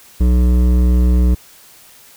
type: tone with hard clipping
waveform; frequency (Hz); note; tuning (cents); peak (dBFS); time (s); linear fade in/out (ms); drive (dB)
sine; 61.2; B1; -15; -11; 0.2-1.35; 10; 12
effects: white hiss -44 dBFS RMS until 2.16 s